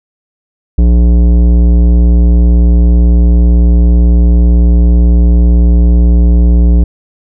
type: tone with tanh clipping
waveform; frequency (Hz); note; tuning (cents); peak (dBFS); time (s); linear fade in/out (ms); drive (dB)
sine; 59; A#1; +22; -5; 0.78-6.84; 5; 14
effects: none